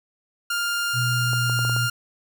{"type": "tone", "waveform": "sawtooth", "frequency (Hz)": 1403, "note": "F6", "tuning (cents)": 8, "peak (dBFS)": -19, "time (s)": [0.5, 1.9], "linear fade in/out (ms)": 5}
{"type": "tone with pitch glide", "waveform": "sine", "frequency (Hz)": [122.4, 120.02], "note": ["B2", "B2"], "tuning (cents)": [-15, -49], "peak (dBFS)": -22, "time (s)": [0.93, 1.9], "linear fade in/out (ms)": 50, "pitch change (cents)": -34, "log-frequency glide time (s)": [1.14, 1.78]}
{"type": "clicks", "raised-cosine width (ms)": 1, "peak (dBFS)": -20, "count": 6, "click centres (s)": [1.333, 1.497, 1.591, 1.65, 1.696, 1.764]}
{"effects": []}